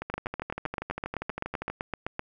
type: two click trains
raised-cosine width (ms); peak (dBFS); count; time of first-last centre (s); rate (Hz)
0.5; -15 / -18; 17 / 22; 0.14-2.194 / 0.02-1.7; 7.79 / 12.5
effects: none